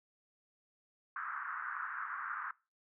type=band-pass noise; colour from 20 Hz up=white; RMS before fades=-41 dBFS; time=1.16-2.51 s; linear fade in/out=2 ms; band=1100 to 1600 Hz; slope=48 dB/octave; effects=noise-tail reverb RT60 0.3 s tail -22 dB re dry